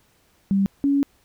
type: tone pair in turn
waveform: sine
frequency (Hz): 196 / 280.6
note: G3 / C#4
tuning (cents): 0 / +21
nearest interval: tritone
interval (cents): 621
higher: second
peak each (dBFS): -16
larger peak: neither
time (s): 0.51-0.66 / 0.84-1.03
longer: second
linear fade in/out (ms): 0
effects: pink hiss -61 dBFS RMS until 1.24 s